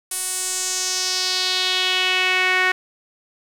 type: tone with band-pass filter sweep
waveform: sawtooth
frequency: 370 Hz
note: F#4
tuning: in tune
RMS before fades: -21 dBFS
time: 0.11-2.72 s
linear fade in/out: 5 ms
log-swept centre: 10000 to 1900 Hz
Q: 2.7
effects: 8-bit